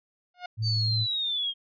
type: tone with exponential growth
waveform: sawtooth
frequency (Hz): 717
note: F5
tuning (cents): +45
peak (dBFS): -27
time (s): 0.34-0.46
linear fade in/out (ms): 5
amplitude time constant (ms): 26
type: tone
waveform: sine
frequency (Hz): 110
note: A2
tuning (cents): 0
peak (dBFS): -25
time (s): 0.57-1.07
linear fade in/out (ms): 50
type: linear sweep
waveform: sine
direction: down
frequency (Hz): 4624 to 3200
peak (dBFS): -26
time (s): 0.62-1.54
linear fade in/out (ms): 50
effects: resampled to 11025 Hz